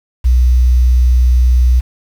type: tone with quantisation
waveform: sine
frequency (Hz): 61.74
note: B1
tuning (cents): 0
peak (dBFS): -6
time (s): 0.24-1.81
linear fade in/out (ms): 20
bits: 6
effects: none